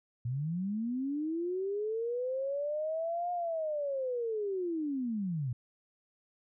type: linear two-way sweep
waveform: sine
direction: up then down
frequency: 114.7 to 714 to 114.7 Hz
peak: -31 dBFS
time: 0.25-5.53 s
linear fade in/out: 5 ms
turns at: 3.32 s
effects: none